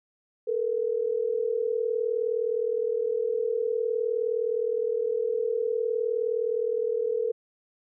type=tone pair together; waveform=sine; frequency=441 / 480.5 Hz; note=A4 / B4; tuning=+4 / -48 cents; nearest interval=minor second; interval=148 cents; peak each=-27 dBFS; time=0.47-7.32 s; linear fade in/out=10 ms; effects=none